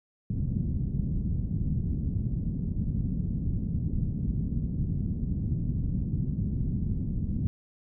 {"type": "low-pass noise", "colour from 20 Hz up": "white", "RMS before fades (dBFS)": -29, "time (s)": [0.3, 7.47], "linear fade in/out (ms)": 0, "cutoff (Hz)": 190, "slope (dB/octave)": 24, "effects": []}